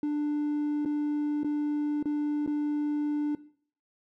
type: tone with dropouts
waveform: triangle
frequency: 295.8 Hz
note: D4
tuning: 13 cents sharp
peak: -23 dBFS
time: 0.03-3.35 s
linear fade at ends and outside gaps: 2 ms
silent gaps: 0.85-0.858 / 1.433-1.445 / 2.027-2.056 / 2.463-2.475 s
effects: noise-tail reverb RT60 0.5 s tail -18 dB re dry + tanh soft clip ceiling -21 dBFS